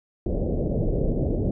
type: low-pass noise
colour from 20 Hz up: pink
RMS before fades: -24 dBFS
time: 0.26-1.51 s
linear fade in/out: 2 ms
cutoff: 600 Hz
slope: 48 dB/octave
effects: none